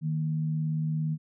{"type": "tone pair together", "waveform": "sine", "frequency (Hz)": [155.56, 233.1], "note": ["D#3", "A#3"], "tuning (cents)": [0, 0], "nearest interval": "perfect fifth", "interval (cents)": 700, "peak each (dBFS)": [-26, -38], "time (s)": [0.01, 1.18], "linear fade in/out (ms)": 50, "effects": []}